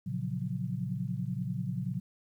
sine chord, Gb major seventh, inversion first, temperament equal, 116.54 / 138.59 / 174.61 / 185 Hz, Bb2 / Db3 / F3 / Gb3, 0 / 0 / 0 / 0 cents, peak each -37 / -36 / -38 / -37 dBFS, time 0.06-2 s, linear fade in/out 10 ms, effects 11-bit

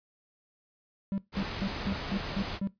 triangle tone bursts, 196 Hz, G3, in tune, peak -26 dBFS, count 7, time 1.12-2.673 s, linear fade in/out 0 ms, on 59 ms, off 190 ms
pink noise, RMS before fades -36 dBFS, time 1.32-2.6 s, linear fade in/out 50 ms
effects noise-tail reverb RT60 0.2 s tail -19 dB re dry + resampled to 11025 Hz

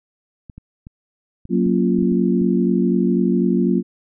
clicks, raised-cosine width 5 ms, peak -24 dBFS, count 9, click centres 0.498 / 0.58 / 0.869 / 1.454 / 1.665 / 1.986 / 2.025 / 2.121 / 2.415 s
sine chord, Gb major seventh, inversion none, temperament equal, 185 / 233.1 / 277.2 / 349.2 Hz, Gb3 / Bb3 / Db4 / F4, 0 / 0 / 0 / 0 cents, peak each -18 / -19 / -23 / -21 dBFS, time 1.49-3.83 s, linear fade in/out 50 ms
effects none

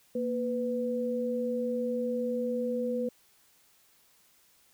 sine tone pair together, 234.8 / 497.3 Hz, A#3 / B4, +13 / +12 cents, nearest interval octave + minor second, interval 1299 cents, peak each -32 / -30 dBFS, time 0.15-3.09 s, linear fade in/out 5 ms, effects white hiss -64 dBFS RMS until 4.73 s

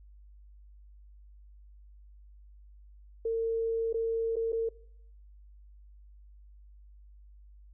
sine tone with dropouts, 454.3 Hz, A#4, 45 cents flat, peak -27 dBFS, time 3.25-4.69 s, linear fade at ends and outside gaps 5 ms, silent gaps 3.929-3.942 / 4.358-4.365 / 4.522-4.528 s, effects noise-tail reverb RT60 0.7 s tail -21 dB re dry + added 50 Hz sine -51 dBFS peak until 7.73 s

